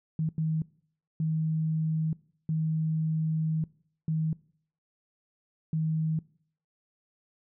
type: tone bursts at uneven times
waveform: sine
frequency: 158.4 Hz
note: D#3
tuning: 31 cents sharp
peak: -25 dBFS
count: 6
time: 0.19-0.29 / 0.38-0.62 / 1.2-2.13 / 2.49-3.64 / 4.08-4.33 / 5.73-6.19 s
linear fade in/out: 2 ms
effects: noise-tail reverb RT60 0.6 s tail -22 dB re dry